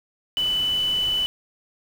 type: tone in noise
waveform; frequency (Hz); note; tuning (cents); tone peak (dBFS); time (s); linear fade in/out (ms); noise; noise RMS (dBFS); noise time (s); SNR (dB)
sine; 2989; F#7; +17; -20; 0.37-1.26; 0; pink; -38; 0.37-1.26; +15
effects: none